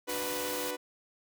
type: chord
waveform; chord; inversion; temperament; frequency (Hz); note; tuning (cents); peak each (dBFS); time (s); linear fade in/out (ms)
sawtooth; B minor; first; just; 296.3 / 370.4 / 493.9; D4 / F#4 / B4; +15 / +2 / 0; -37 / -38 / -32; 0.07-0.77; 20
type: noise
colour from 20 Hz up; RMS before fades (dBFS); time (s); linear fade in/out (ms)
white; -38; 0.09-0.71; 5
effects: none